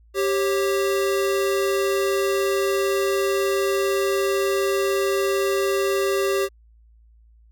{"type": "tone pair together", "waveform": "square", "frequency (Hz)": [392, 545.2], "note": ["G4", "C#5"], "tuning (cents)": [0, -29], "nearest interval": "tritone", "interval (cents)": 571, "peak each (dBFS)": [-21, -27], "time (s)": [0.14, 6.49], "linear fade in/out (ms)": 50, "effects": ["added 56 Hz sine -50 dBFS peak until 7.51 s"]}